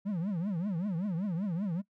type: tone with vibrato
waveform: triangle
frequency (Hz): 185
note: F#3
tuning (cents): 0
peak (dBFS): -28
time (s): 0.05-1.82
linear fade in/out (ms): 20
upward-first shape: triangle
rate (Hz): 5.2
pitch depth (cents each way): 290
effects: noise-tail reverb RT60 0.1 s tail -21 dB re dry